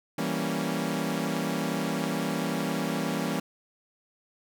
sawtooth chord, E diminished seventh, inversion none, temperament equal, 164.81 / 196 / 233.1 / 277.2 Hz, E3 / G3 / Bb3 / Db4, 0 / 0 / 0 / 0 cents, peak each -29 dBFS, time 0.18-3.4 s, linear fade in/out 5 ms, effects none

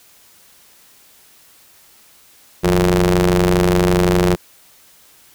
sawtooth ring-modulated tone, 92.2 Hz, F#2, 6 cents flat, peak -5 dBFS, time 2.63-4.36 s, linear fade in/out 20 ms, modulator 264 Hz, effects white hiss -49 dBFS RMS until 5.34 s

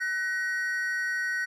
triangle tone pair together, 1502 / 1892.4 Hz, F#6 / A#6, +26 / +26 cents, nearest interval major third, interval 400 cents, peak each -28 dBFS, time 0-1.46 s, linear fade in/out 20 ms, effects none

